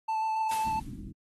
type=tone with vibrato; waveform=triangle; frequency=880 Hz; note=A5; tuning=in tune; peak=-25 dBFS; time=0.08-0.8 s; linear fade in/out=10 ms; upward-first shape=square; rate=7.2 Hz; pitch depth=10 cents each way
type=noise with exponential decay; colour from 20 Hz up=white; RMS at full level=-36 dBFS; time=0.51-1.11 s; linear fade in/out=2 ms; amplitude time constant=130 ms
type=low-pass noise; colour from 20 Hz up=white; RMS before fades=-41 dBFS; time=0.64-1.13 s; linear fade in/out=20 ms; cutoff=290 Hz; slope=48 dB/octave
effects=AAC 32 kbps